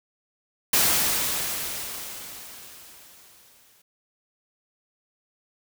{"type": "noise with exponential decay", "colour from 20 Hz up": "white", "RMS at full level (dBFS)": -19, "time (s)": [0.73, 3.82], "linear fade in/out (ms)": 5, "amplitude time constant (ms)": 670, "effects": []}